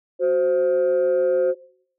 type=tone pair together; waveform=sine; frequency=370 / 523.3 Hz; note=F#4 / C5; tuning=0 / 0 cents; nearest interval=tritone; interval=600 cents; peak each=-20 / -16 dBFS; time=0.19-1.55 s; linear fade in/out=50 ms; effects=noise-tail reverb RT60 0.7 s tail -24 dB re dry + tanh soft clip ceiling -13 dBFS